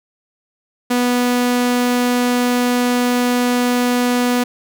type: tone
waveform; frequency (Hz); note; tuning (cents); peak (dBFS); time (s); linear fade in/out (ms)
sawtooth; 245.6; B3; -9; -10; 0.9-4.44; 10
effects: none